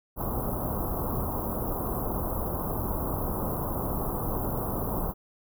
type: band-stop noise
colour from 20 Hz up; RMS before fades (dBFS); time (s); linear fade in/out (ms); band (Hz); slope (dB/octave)
pink; -30; 0.16-5.14; 50; 1200 to 12000; 48
effects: none